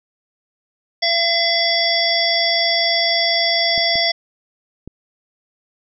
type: harmonic tone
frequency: 677 Hz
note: E5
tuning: 46 cents sharp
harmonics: 1 / 3 / 5 / 7 / 8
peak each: -21 / -21 / -21 / -21 / -21 dBFS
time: 1.02-4.12 s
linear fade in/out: 10 ms
type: clicks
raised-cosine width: 3 ms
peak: -20 dBFS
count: 3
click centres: 3.778 / 3.956 / 4.876 s
effects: none